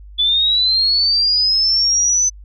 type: linear sweep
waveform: sine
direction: up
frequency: 3443 to 6090 Hz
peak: -12 dBFS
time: 0.18-2.3 s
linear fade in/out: 20 ms
effects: added 50 Hz sine -35 dBFS peak until 2.44 s